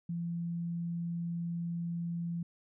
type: tone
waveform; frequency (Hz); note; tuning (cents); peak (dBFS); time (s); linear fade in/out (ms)
sine; 170.2; F3; -44; -33; 0.09-2.43; 5
effects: none

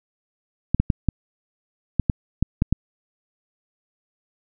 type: clicks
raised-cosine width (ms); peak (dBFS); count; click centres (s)
5; -5; 9; 0.746 / 0.8 / 0.902 / 1.087 / 1.997 / 2.098 / 2.426 / 2.621 / 2.726
effects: none

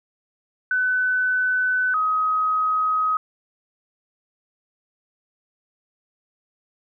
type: tone pair in turn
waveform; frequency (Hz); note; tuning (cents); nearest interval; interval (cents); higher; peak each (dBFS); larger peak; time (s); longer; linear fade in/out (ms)
sine; 1505 / 1263.1; F#6 / D#6; +29 / +26; minor third; 303; first; -18; neither; 0.71-1.94 / 1.94-3.17; neither; 2
effects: none

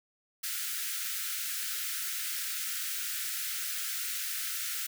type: high-pass noise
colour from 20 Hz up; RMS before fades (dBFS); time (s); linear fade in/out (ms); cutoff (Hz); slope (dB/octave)
white; -35; 0.43-4.87; 10; 1300; 96
effects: none

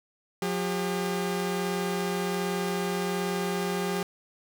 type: tone pair together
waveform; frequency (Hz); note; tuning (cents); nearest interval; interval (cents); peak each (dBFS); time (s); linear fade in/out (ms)
sawtooth; 180 / 401.3; F#3 / G4; -47 / +41; octave + major second; 1388; -26; 0.42-4.03; 2
effects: none

